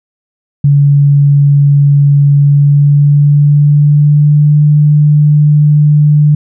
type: tone with pitch glide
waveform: sine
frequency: 142.6 to 148.83 Hz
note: C#3 to D3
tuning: +49 to +23 cents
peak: -3 dBFS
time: 0.64-6.35 s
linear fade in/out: 5 ms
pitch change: +74 cents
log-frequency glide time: 2.33-4.62 s
effects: none